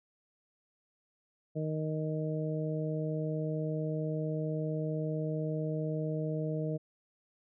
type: harmonic tone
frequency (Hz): 155.56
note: D#3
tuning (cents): 0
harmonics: 1 / 2 / 3 / 4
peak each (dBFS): -33 / -39 / -38 / -40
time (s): 1.55-6.78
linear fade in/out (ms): 20
effects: none